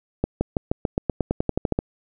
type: accelerating click train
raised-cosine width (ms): 2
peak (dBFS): -7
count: 15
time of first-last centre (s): 0.24-1.789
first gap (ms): 170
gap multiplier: 0.93
effects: none